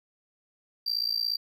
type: tone with amplitude modulation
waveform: triangle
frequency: 4699 Hz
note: D8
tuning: in tune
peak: -21 dBFS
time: 0.86-1.37 s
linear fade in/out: 10 ms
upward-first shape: sine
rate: 57.2 Hz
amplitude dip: 95%
effects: none